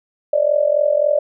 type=tone with amplitude modulation; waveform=sine; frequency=590 Hz; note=D5; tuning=8 cents sharp; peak=-9 dBFS; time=0.33-1.19 s; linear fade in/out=5 ms; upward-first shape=sine; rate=43.7 Hz; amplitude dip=85%; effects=none